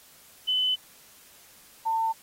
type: tone pair in turn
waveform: sine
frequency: 3019 / 897.6 Hz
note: F#7 / A5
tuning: +34 / +34 cents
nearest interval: octave + major sixth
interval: 2100 cents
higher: first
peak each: -22 / -23 dBFS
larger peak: first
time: 0.47-0.76 / 1.85-2.13 s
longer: first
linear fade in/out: 20 ms
effects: white hiss -54 dBFS RMS until 2.22 s + AAC 48 kbps